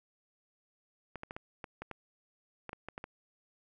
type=clicks; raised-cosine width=0.5 ms; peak=-26 dBFS; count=12; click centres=1.157 / 1.234 / 1.309 / 1.365 / 1.642 / 1.82 / 1.913 / 2.693 / 2.731 / 2.886 / 2.979 / 3.041 s; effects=none